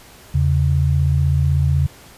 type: tone pair together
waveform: sine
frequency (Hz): 82.2 / 138.24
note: E2 / C#3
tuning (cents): -4 / -4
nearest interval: major sixth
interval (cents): 900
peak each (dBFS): -16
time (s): 0.34-1.87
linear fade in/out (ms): 10
effects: pink hiss -44 dBFS RMS until 2.17 s + resampled to 32000 Hz